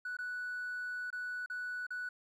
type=tone with dropouts; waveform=triangle; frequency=1480 Hz; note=F#6; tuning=in tune; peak=-34 dBFS; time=0.05-2.09 s; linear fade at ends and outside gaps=5 ms; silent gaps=0.169-0.187 / 1.104-1.127 / 1.461-1.499 / 1.867-1.905 s; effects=tanh soft clip ceiling -33 dBFS